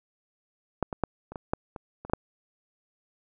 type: clicks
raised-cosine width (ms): 1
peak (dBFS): -11 / -19 / -10 / -26 / -21 / -11 / -24 / -26 / -24 / -7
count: 10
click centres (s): 0.827 / 0.928 / 1.037 / 1.32 / 1.358 / 1.535 / 1.762 / 2.05 / 2.098 / 2.135
effects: none